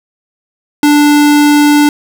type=tone; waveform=square; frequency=293.7 Hz; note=D4; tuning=in tune; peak=-5 dBFS; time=0.83-1.89 s; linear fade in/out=2 ms; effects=7-bit